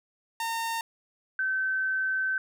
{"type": "tone pair in turn", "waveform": ["sawtooth", "sine"], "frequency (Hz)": [914, 1537.2], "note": ["A#5", "G6"], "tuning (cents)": [-34, -34], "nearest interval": "major sixth", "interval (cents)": 900, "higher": "second", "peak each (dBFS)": -25, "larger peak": "neither", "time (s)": [[0.4, 0.81], [1.39, 2.38]], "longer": "second", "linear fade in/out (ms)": 2, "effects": []}